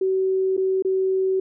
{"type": "tone with dropouts", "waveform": "sine", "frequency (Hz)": 379.3, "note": "F#4", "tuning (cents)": 43, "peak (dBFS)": -18, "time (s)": [0.01, 1.4], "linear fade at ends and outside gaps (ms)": 5, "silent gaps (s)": [[0.568, 0.576], [0.824, 0.848]], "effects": []}